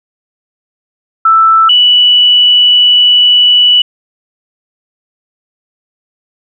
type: tone pair in turn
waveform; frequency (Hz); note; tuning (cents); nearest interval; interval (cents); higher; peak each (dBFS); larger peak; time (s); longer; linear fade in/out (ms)
sine; 1323 / 2956; E6 / F#7; +6 / -2; octave + major second; 1392; second; -3; neither; 1.25-1.69 / 1.69-3.82; second; 5
effects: none